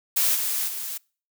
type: noise with level steps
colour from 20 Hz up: blue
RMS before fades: -21 / -26 / -32 dBFS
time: 0.16-0.98 s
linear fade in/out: 10 ms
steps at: 0.34 / 0.67 s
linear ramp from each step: 20 ms
effects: noise-tail reverb RT60 0.4 s tail -26 dB re dry